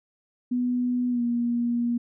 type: tone with pitch glide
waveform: sine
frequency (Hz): 246.9 to 238.1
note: B3 to A#3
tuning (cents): 0 to +37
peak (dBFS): -22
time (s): 0.51-1.98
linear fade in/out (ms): 10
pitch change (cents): -63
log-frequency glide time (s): 1.1-1.22
effects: none